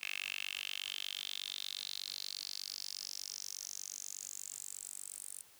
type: tone with high-pass filter sweep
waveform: 10% pulse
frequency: 48.36 Hz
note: G1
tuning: 23 cents flat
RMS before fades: -44 dBFS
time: 0.01-5.42 s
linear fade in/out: 10 ms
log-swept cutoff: 2500 to 9000 Hz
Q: 5.3
effects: white hiss -62 dBFS RMS until 5.59 s